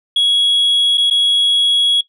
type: tone with dropouts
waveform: sine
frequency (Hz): 3333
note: G#7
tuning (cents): +5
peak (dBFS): -8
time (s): 0.16-2.01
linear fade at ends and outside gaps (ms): 5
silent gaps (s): 0.974-0.979 / 1.101-1.109
effects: noise-tail reverb RT60 0.1 s tail -17 dB re dry + tanh soft clip ceiling -9 dBFS